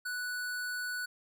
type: tone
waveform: square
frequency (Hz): 1480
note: F#6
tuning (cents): 0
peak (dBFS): -35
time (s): 0.05-1.06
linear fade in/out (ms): 10
effects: none